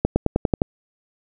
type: accelerating click train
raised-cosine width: 2 ms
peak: -3 dBFS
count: 7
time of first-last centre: 0.05-0.619 s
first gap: 110 ms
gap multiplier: 0.94
effects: none